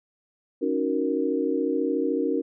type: chord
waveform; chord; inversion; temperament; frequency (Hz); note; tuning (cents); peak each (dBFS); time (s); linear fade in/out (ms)
sine; D# minor seventh; third; equal; 277.2 / 311.1 / 370 / 466.2; C#4 / D#4 / F#4 / A#4; 0 / 0 / 0 / 0; -27 / -28 / -29 / -27; 0.61-2.42; 20
effects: none